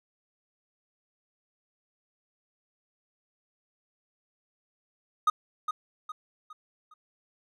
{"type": "tone with echo", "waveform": "triangle", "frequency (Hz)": 1244.5, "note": "D#6", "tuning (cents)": 0, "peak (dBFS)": -17, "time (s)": [5.27, 5.3], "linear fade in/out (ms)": 5, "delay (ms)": 410, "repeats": 4, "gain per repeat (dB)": -8, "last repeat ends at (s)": 6.94, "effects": []}